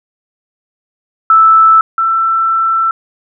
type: tone pair in turn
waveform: sine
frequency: 1317 / 1335.4 Hz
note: E6 / E6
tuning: -2 / +22 cents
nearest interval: unison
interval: 24 cents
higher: second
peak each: -3 / -9 dBFS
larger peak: first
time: 1.3-1.81 / 1.98-2.91 s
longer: second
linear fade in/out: 2 ms
effects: none